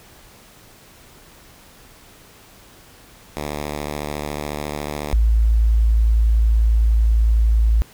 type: tone pair in turn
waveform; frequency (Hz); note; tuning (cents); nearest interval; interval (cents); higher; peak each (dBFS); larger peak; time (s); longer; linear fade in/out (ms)
5% pulse / sine; 74 / 55.44; D2 / A1; +14 / +14; perfect fourth; 500; first; -14 / -12; second; 3.37-5.13 / 5.13-7.82; second; 0
effects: pink hiss -47 dBFS RMS until 7.93 s